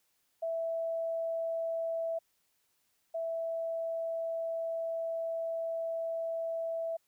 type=tone pair in turn; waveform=sine; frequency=659.3 / 659.3 Hz; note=E5 / E5; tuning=0 / 0 cents; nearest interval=unison; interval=0 cents; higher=neither; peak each=-31 / -32 dBFS; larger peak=first; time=0.42-2.19 / 3.14-6.97 s; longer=second; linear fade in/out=10 ms; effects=white hiss -75 dBFS RMS until 7.07 s